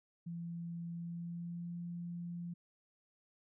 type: tone with pitch glide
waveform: sine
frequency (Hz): 169.7 to 172.67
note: F3 to F3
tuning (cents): -49 to -19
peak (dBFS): -40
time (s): 0.26-2.54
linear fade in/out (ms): 10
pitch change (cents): +30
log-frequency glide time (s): 0.92-1.77
effects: none